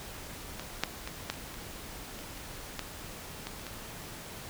clicks, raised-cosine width 0.2 ms, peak -20 / -9 / -20 / -13 / -28 / -28 / -26 / -28 / -16 / -19 / -29 / -23 dBFS, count 12, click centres 0.596 / 0.836 / 1.075 / 1.3 / 1.34 / 1.542 / 2.19 / 2.375 / 2.793 / 3.47 / 3.596 / 3.667 s, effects pink hiss -44 dBFS RMS until 4.49 s

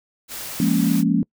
white noise, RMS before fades -32 dBFS, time 0.28-1.04 s, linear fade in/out 50 ms
sine chord, Bb minor seventh, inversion second, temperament equal with one note detuned, 173.01 / 207.7 / 233.1 / 277.2 Hz, F3 / Ab3 / Bb3 / Db4, -16 / 0 / 0 / 0 cents, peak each -21 dBFS, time 0.6-1.23 s, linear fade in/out 2 ms
effects noise-tail reverb RT60 0.1 s tail -25 dB re dry

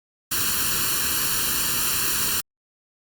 white noise with comb filter, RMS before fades -23 dBFS, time 0.31-2.41 s, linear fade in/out 10 ms, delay 0.7 ms, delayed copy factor +0.85, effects Opus 48 kbps

